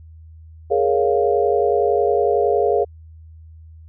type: chord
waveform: sine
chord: Bb minor seventh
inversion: third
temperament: equal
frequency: 415.3 / 466.2 / 554.4 / 698.5 Hz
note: Ab4 / Bb4 / Db5 / F5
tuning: 0 / 0 / 0 / 0 cents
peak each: -18 / -20 / -22 / -21 dBFS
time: 0.7-2.85 s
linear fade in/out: 20 ms
effects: added 80 Hz sine -39 dBFS peak until 3.88 s